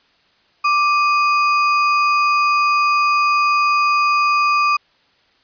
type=tone with sample-and-hold; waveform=sine; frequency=1174.7 Hz; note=D6; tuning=in tune; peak=-12 dBFS; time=0.64-4.77 s; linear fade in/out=10 ms; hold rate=3675 Hz; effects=white hiss -57 dBFS RMS until 5.43 s + resampled to 11025 Hz